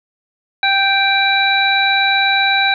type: harmonic tone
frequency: 784 Hz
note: G5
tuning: in tune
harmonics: 1 / 2 / 3 / 5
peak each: -17 / -17 / -17 / -17 dBFS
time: 0.63-2.74 s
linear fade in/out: 2 ms
effects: none